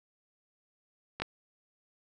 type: clicks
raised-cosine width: 0.3 ms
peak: -21 / -15 dBFS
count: 2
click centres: 1.2 / 1.22 s
effects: none